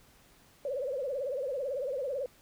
sine tone with vibrato, 536 Hz, C5, 42 cents sharp, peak -31 dBFS, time 0.65-2.26 s, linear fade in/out 2 ms, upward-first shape triangle, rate 18 Hz, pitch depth 180 cents each way, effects pink hiss -61 dBFS RMS until 2.41 s

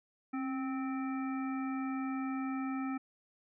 harmonic tone with a mistuned harmonic, 260.3 Hz, C4, 9 cents flat, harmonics 1 / 3 / 5 / 7 / 9, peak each -34 / -45 / -44 / -52 / -50 dBFS, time 0.33-2.98 s, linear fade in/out 10 ms, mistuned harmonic 1, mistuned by +46 cents, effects none

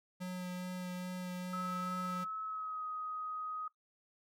square tone with vibrato, 181.5 Hz, F#3, 33 cents flat, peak -39 dBFS, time 0.2-2.25 s, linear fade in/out 20 ms, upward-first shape sine, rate 2.4 Hz, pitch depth 10 cents each way
sine tone with pitch glide, 1293 to 1254.7 Hz, E6 to D#6, -34 to +14 cents, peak -38 dBFS, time 1.53-3.68 s, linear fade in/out 5 ms, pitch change -52 cents, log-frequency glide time 2.43-2.85 s
effects noise-tail reverb RT60 0.1 s tail -17 dB re dry

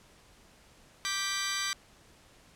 15% pulse chord, G major, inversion second, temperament just, 1176 / 1568 / 1960 Hz, D6 / G6 / B6, +2 / 0 / -14 cents, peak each -29 dBFS, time 1.05-1.73 s, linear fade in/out 0 ms, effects pink hiss -59 dBFS RMS until 2.55 s + low-pass 10000 Hz 12 dB/octave

